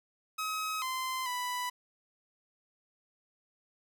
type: tone with pitch steps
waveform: sawtooth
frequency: 1273 / 1036 / 990 Hz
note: D#6 / C6 / B5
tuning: +39 / -17 / +4 cents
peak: -29 dBFS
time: 0.38-1.7 s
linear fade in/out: 10 ms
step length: 440 ms
effects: none